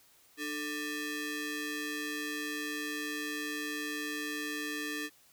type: ring-modulated tone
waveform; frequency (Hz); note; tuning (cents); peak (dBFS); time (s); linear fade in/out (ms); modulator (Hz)
sawtooth; 740; F#5; 0; -28; 0.37-5.1; 50; 1040
effects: white hiss -63 dBFS RMS until 5.32 s